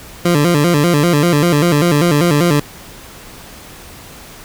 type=tone with vibrato; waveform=20% pulse; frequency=159.4 Hz; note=D#3; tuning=42 cents sharp; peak=-5 dBFS; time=0.25-2.6 s; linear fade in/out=5 ms; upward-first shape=square; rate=5.1 Hz; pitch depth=150 cents each way; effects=pink hiss -36 dBFS RMS until 4.44 s